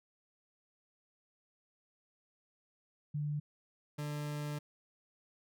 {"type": "tone pair in turn", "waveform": ["sine", "40% pulse"], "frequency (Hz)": [147.9, 147.9], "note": ["D3", "D3"], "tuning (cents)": [13, 13], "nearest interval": "unison", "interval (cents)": 0, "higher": "neither", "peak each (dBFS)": [-33, -36], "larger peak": "first", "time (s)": [[3.14, 3.4], [3.98, 4.59]], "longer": "second", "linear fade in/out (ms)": 10, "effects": []}